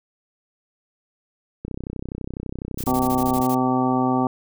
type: click train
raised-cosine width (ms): 3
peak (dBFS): -17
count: 57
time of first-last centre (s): 1.65-3.4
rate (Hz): 32
type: noise bursts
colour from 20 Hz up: blue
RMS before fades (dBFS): -33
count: 10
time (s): 2.78-3.548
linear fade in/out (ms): 5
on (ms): 57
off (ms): 22
type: harmonic tone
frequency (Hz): 128.1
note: C3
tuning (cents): -36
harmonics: 1 / 2 / 3 / 4 / 5 / 6 / 7 / 9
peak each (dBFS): -29 / -20 / -28 / -32 / -32 / -25 / -28 / -28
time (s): 2.87-4.27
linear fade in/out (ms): 2
effects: none